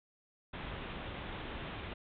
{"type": "low-pass noise", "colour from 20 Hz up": "pink", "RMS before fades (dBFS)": -43, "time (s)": [0.53, 1.94], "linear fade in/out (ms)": 10, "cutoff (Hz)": 3700, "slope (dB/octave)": 96, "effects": []}